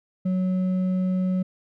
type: tone with hard clipping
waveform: sine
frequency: 185 Hz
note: F#3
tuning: in tune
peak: -22 dBFS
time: 0.25-1.43 s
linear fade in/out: 10 ms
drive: 4 dB
effects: none